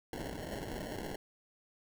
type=noise with sample-and-hold; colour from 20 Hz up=violet; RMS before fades=-41 dBFS; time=0.13-1.16 s; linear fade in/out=2 ms; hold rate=1225 Hz; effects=none